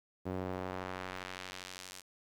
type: tone with band-pass filter sweep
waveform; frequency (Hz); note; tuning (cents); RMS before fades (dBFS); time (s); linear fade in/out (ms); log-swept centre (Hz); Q
sawtooth; 92.5; F#2; 0; -42; 0.25-2.02; 20; 380 to 8000; 0.73
effects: 10-bit